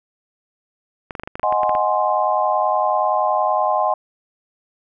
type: clicks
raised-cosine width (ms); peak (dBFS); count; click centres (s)
0.5; -14; 12; 1.108 / 1.152 / 1.197 / 1.235 / 1.275 / 1.355 / 1.396 / 1.431 / 1.525 / 1.633 / 1.694 / 1.751
type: chord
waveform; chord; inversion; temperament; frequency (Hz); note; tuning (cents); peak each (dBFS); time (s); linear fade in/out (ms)
sine; Ab dominant seventh; second; equal; 622.3 / 740 / 830.6 / 1046.5; Eb5 / Gb5 / Ab5 / C6; 0 / 0 / 0 / 0; -21; 1.43-3.94; 5
effects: none